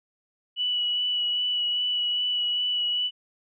sine tone with vibrato, 2947 Hz, F#7, 8 cents flat, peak -23 dBFS, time 0.56-3.11 s, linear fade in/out 50 ms, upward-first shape sine, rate 2.5 Hz, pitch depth 14 cents each way, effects none

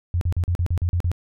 sine tone bursts, 87.31 Hz, F2, in tune, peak -18 dBFS, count 9, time 0.14-1.116 s, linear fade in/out 0 ms, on 72 ms, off 41 ms, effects none

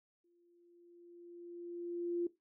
sine tone with exponential growth, 346.4 Hz, F4, 14 cents flat, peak -31 dBFS, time 0.24-2.27 s, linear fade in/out 5 ms, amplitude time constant 440 ms, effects noise-tail reverb RT60 0.2 s tail -17 dB re dry

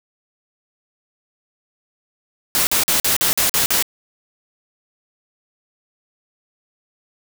white noise bursts, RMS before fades -17 dBFS, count 8, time 2.55-3.825 s, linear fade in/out 0 ms, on 120 ms, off 45 ms, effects none

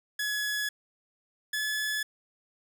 sawtooth tone pair in turn, 1693 / 1714.7 Hz, G#6 / A6, +33 / -45 cents, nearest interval unison, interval 22 cents, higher second, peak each -25 dBFS, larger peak neither, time 0.19-0.69 / 1.53-2.03 s, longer neither, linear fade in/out 5 ms, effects none

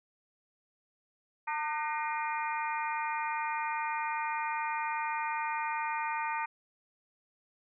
harmonic tone with a mistuned harmonic, 302.5 Hz, D#4, 49 cents flat, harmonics 3 / 4 / 5 / 6 / 7 / 8, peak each -33 / -39 / -42 / -41 / -44 / -41 dBFS, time 1.47-6.46 s, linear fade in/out 10 ms, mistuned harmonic 6, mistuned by +60 cents, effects none

